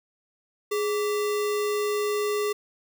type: tone with sample-and-hold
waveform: sine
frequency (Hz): 417.1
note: G#4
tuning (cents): +7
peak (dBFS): -23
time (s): 0.71-2.53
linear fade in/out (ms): 10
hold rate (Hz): 1575
effects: none